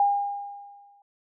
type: tone with exponential decay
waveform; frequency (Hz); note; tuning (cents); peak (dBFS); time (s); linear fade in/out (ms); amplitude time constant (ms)
sine; 808; G#5; -48; -16; 0-1.02; 2; 220
effects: none